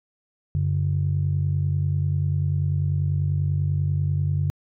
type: tone pair together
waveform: sine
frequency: 93.7 / 143.9 Hz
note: F#2 / D3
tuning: +22 / -35 cents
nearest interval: perfect fifth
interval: 743 cents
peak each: -22 dBFS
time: 0.55-4.5 s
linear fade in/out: 0 ms
effects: tanh soft clip ceiling -13 dBFS